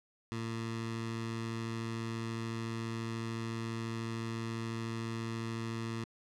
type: tone with notch filter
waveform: 15% pulse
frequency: 114.1 Hz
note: A#2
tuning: 37 cents flat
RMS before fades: -38 dBFS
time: 0.32-6.04 s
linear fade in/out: 0 ms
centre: 540 Hz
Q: 1.5
effects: low-pass 7000 Hz 12 dB/octave